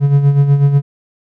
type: tone with tremolo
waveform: triangle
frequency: 141.4 Hz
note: C#3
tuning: 35 cents sharp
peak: -3 dBFS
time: 0-0.82 s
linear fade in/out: 50 ms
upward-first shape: sine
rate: 8.1 Hz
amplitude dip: 60%
effects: none